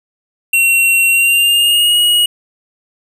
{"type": "tone with pitch glide", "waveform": "square", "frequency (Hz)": [2733, 2896], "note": ["F7", "F#7"], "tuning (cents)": [-38, -38], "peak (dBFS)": -9, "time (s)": [0.53, 2.26], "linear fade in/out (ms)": 5, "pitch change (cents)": 100, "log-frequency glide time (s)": [1.09, 1.99], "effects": []}